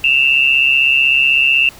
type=tone pair together; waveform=sine; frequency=2637 / 2773 Hz; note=E7 / F7; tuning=0 / -13 cents; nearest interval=minor second; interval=87 cents; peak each=-12 dBFS; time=0.04-1.69 s; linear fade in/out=2 ms; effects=pink hiss -39 dBFS RMS until 1.79 s